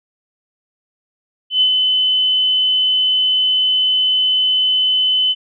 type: tone with ADSR envelope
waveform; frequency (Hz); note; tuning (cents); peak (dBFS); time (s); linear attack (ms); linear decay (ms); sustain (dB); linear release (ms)
sine; 3028; F#7; +39; -9; 1.5-5.35; 110; 82; -3; 40
effects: none